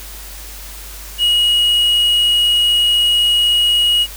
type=tone with quantisation; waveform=triangle; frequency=2896 Hz; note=F#7; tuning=38 cents flat; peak=-9 dBFS; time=1.18-4.07 s; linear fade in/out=50 ms; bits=6; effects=added 50 Hz sine -33 dBFS peak until 4.16 s + white hiss -34 dBFS RMS until 4.16 s